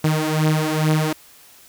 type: beating tone pair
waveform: sawtooth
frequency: 154.5 / 156.8 Hz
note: D#3 / D#3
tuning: -12 / +14 cents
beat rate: 2.3 Hz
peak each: -15 / -17 dBFS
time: 0.04-1.13 s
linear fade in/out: 5 ms
effects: white hiss -48 dBFS RMS until 1.68 s